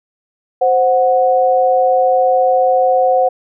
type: tone pair together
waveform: sine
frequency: 522 / 736.4 Hz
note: C5 / F#5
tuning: -4 / -8 cents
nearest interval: tritone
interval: 596 cents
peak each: -12 dBFS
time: 0.61-3.29 s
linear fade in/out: 10 ms
effects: none